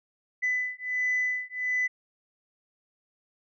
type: beating tone pair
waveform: sine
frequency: 2000 / 2001.4 Hz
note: B6 / B6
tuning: +21 / +23 cents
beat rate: 1.4 Hz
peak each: -28 dBFS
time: 0.42-1.88 s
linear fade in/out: 20 ms
effects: tanh soft clip ceiling -20 dBFS